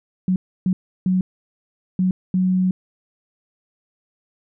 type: tone bursts at uneven times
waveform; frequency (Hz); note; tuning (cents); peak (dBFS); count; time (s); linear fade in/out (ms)
sine; 185; F#3; 0; -15; 5; 0.28-0.36 / 0.66-0.73 / 1.06-1.21 / 1.99-2.11 / 2.34-2.71; 2
effects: none